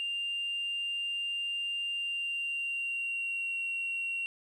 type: tone with pitch glide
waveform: sine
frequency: 2794 to 2743 Hz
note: F7 to F7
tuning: 0 to -32 cents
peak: -30 dBFS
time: 0-4.26 s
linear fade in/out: 0 ms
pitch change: -32 cents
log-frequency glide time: 1.91-3.58 s
effects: tanh soft clip ceiling -28 dBFS + 11-bit